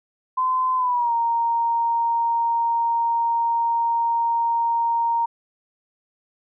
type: tone with pitch glide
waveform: sine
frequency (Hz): 1026 to 930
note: C6 to A#5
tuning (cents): -34 to -4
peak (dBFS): -18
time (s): 0.37-5.26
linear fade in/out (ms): 10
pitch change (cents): -170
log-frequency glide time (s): 0.76-1.13
effects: none